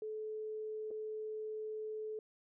sine tone with dropouts, 432.3 Hz, A4, 31 cents flat, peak -39 dBFS, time 0.02-2.19 s, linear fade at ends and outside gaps 2 ms, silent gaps 0.907-0.912 s, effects none

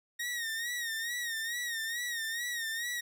sawtooth tone with vibrato, 1864.7 Hz, A#6, in tune, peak -30 dBFS, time 0.19-3.01 s, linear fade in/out 10 ms, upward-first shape sine, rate 2.3 Hz, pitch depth 78 cents each way, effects none

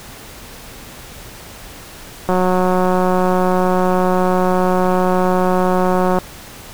click train, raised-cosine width 1 ms, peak -3 dBFS, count 714, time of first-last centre 2.29-6.186 s, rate 183 Hz, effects pink hiss -36 dBFS RMS until 6.73 s

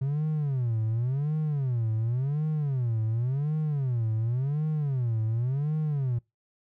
triangle tone with vibrato, 130.81 Hz, C3, in tune, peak -22 dBFS, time 0.01-6.19 s, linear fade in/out 10 ms, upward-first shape sine, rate 0.91 Hz, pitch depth 300 cents each way, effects noise-tail reverb RT60 0.2 s tail -24 dB re dry + tanh soft clip ceiling -18 dBFS

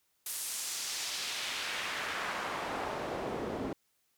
pink noise with band-pass filter sweep, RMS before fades -37 dBFS, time 0.26-3.73 s, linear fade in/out 2 ms, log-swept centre 11000 to 320 Hz, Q 1, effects white hiss -75 dBFS RMS until 4.17 s

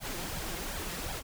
pink noise with flanger, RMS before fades -37 dBFS, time 0-1.23 s, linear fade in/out 50 ms, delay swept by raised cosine 1.2 to 5.9 ms, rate 2.7 Hz, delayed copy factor +0.65, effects none

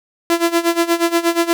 sawtooth tone with tremolo, 338.1 Hz, E4, 44 cents sharp, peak -7 dBFS, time 0.3-1.53 s, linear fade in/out 0 ms, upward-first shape sine, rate 8.4 Hz, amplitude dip 85%, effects none

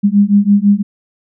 sine beating tone pair, 200 / 206 Hz, G3 / G#3, +35 / -14 cents, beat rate 6 Hz, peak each -10 dBFS, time 0.03-0.83 s, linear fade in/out 20 ms, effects none

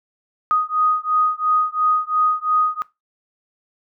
sine beating tone pair, 1244.5 / 1247.4 Hz, D#6 / D#6, 0 / +4 cents, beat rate 2.9 Hz, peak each -19 dBFS, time 0.51-2.82 s, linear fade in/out 0 ms, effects noise-tail reverb RT60 0.2 s tail -19 dB re dry

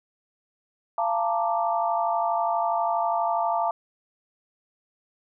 sine chord, Bb major seventh, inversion second, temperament equal with one note detuned, 687.3 / 880 / 932.3 / 1174.7 Hz, F5 / A5 / Bb5 / D6, -28 / 0 / 0 / 0 cents, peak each -25 / -27 / -30 / -30 dBFS, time 0.98-3.71 s, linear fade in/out 2 ms, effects none

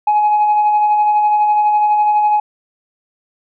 sine tone with tremolo, 841 Hz, G#5, 22 cents sharp, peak -7 dBFS, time 0.07-2.4 s, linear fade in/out 5 ms, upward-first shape sine, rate 12 Hz, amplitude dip 35%, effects tanh soft clip ceiling -7 dBFS

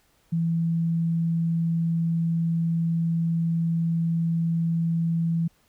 sine tone, 166.1 Hz, E3, 13 cents sharp, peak -21 dBFS, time 0.32-5.48 s, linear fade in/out 10 ms, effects pink hiss -64 dBFS RMS until 5.68 s

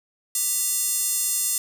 square tone with high-pass filter, 395.3 Hz, G4, 15 cents sharp, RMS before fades -24 dBFS, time 0.35-1.58 s, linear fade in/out 2 ms, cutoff 8000 Hz, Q 1.7, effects none

